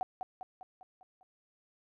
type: tone with echo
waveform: sine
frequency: 750 Hz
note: F#5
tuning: 23 cents sharp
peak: -29 dBFS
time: 0.01-0.03 s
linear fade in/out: 0 ms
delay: 200 ms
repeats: 6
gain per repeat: -5 dB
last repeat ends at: 1.23 s
effects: none